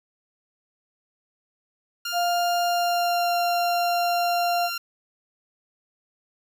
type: tone with pitch glide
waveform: 15% pulse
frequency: 1402 to 1382.7 Hz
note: F6 to F6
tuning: +6 to -18 cents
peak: -21 dBFS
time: 2.05-4.78 s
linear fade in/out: 5 ms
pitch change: -24 cents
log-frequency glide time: 2.64-3.36 s
type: tone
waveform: sine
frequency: 698.5 Hz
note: F5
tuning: in tune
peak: -21 dBFS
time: 2.12-4.7 s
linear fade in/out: 50 ms
effects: none